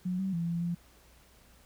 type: tone with pitch steps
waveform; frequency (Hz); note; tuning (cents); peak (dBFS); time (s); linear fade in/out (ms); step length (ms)
sine; 181.7 / 191.4 / 168.7 / 169.8 / 172.3; F#3 / G3 / E3 / F3 / F3; -31 / -41 / +40 / -48 / -23; -29; 0.05-0.75; 10; 140
effects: added 60 Hz sine -61 dBFS peak until 1.65 s + pink hiss -61 dBFS RMS until 1.65 s